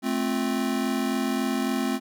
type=chord; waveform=square; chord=F major; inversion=first; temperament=just; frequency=218.3 / 261.9 / 349.2 Hz; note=A3 / C4 / F4; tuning=-13 / +2 / 0 cents; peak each=-29 / -27 / -33 dBFS; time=0.02-2 s; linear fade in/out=50 ms; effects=none